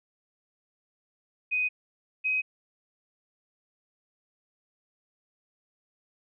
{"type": "tone pair in turn", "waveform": "sine", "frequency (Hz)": [2500, 2525], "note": ["D#7", "D#7"], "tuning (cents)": [8, 25], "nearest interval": "unison", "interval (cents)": 17, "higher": "second", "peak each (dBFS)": -24, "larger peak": "neither", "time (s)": [[1.51, 1.69], [2.24, 2.42]], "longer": "neither", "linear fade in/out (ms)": 20, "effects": []}